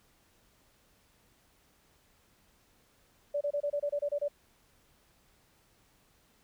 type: tone bursts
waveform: sine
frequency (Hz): 579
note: D5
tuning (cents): -25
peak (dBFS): -28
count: 10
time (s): 3.34-4.283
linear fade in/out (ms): 10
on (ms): 70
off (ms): 27
effects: pink hiss -67 dBFS RMS until 6.43 s